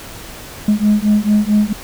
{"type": "beating tone pair", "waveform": "sine", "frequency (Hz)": [207.7, 212.2], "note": ["G#3", "G#3"], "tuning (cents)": [0, 38], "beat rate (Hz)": 4.5, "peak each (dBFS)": -12, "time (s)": [0.68, 1.73], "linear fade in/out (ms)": 5, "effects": ["tanh soft clip ceiling -6 dBFS", "pink hiss -33 dBFS RMS until 1.83 s"]}